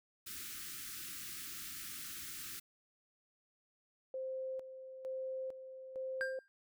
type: band-stop noise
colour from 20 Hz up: white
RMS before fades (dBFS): -46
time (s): 0.26-2.6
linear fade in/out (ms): 10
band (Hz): 380 to 1200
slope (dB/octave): 96
type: tone with tremolo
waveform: sine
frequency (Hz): 523.3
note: C5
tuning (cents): 0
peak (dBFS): -38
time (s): 4.14-6.39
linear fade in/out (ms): 2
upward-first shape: square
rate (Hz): 1.1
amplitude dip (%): 65
type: tone with exponential decay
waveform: triangle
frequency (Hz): 1595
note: G6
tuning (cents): +30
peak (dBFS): -30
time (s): 6.21-6.48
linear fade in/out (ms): 0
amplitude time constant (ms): 58
effects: none